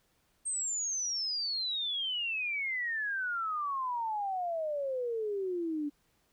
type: exponential sweep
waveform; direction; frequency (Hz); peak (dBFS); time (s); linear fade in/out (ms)
sine; down; 8520 to 285.7; -31; 0.45-5.9; 20
effects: pink hiss -72 dBFS RMS until 6.32 s